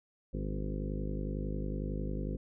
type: harmonic tone with a mistuned harmonic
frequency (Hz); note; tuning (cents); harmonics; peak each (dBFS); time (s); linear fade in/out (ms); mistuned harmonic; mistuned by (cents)
51; G#1; -31; 1 / 2 / 3 / 4 / 5 / 6 / 7 / 8 / 9 / 10; -36 / -44 / -40 / -42 / -44 / -48 / -46 / -48 / -50 / -48; 0.33-2.37; 10; 5; +45
effects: none